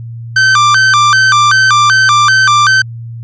45% pulse tone with vibrato, 1349 Hz, E6, 40 cents sharp, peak -5 dBFS, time 0.36-2.82 s, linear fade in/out 5 ms, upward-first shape square, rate 2.6 Hz, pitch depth 230 cents each way, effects added 116 Hz sine -22 dBFS peak until 3.23 s + resampled to 16000 Hz

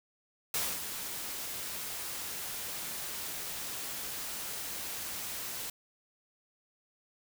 white noise with ADSR envelope, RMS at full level -31 dBFS, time 0.54-5.7 s, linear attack 3 ms, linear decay 250 ms, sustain -8 dB, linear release 4 ms, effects none

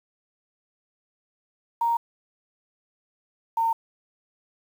sine tone pair in turn, 932.3 / 911 Hz, A#5 / A#5, 0 / -40 cents, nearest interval unison, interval 40 cents, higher first, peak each -20 dBFS, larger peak neither, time 1.81-1.97 / 3.57-3.73 s, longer neither, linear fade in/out 5 ms, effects 8-bit

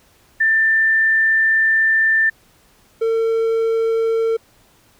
sine / triangle tone pair in turn, 1782 / 452.2 Hz, A6 / A4, +22 / +47 cents, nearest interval 2 octaves, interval 2375 cents, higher first, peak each -12 / -13 dBFS, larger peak first, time 0.4-2.3 / 3.01-4.37 s, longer first, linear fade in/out 10 ms, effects pink hiss -54 dBFS RMS until 4.99 s

